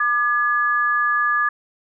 sine tone pair together, 1199.3 / 1695 Hz, D6 / G#6, +36 / +35 cents, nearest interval tritone, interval 599 cents, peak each -19 dBFS, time 0-1.49 s, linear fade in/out 5 ms, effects none

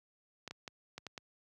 clicks, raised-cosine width 0.2 ms, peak -26 dBFS, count 6, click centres 0.477 / 0.51 / 0.678 / 0.98 / 1.067 / 1.178 s, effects high-pass 80 Hz 12 dB/octave

